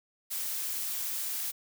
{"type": "noise", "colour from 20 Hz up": "blue", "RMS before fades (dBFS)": -34, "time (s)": [0.3, 1.52], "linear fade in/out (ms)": 20, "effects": []}